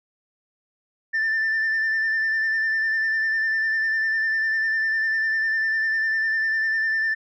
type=tone with vibrato; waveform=sine; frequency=1778 Hz; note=A6; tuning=18 cents sharp; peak=-18 dBFS; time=1.13-7.15 s; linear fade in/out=20 ms; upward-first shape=sine; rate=10 Hz; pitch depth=25 cents each way; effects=tanh soft clip ceiling -18 dBFS